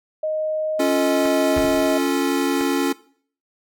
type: tone with pitch glide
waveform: sine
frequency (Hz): 622 to 631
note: D#5 to D#5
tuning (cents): -1 to +24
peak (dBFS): -20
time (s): 0.23-1.98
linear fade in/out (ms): 5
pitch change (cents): +25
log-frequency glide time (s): 0.61-1.8
type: chord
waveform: square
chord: Db augmented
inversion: none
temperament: equal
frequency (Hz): 277.2 / 349.2 / 440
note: Db4 / F4 / A4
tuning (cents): 0 / 0 / 0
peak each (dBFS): -21 / -24 / -27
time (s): 0.79-2.93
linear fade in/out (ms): 10
type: clicks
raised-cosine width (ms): 0.5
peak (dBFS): -14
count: 3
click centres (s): 1.256 / 1.576 / 2.611
type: noise with exponential decay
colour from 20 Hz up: brown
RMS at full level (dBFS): -25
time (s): 1.56-2.12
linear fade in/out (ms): 1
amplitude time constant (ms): 120
effects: noise-tail reverb RT60 0.5 s tail -19 dB re dry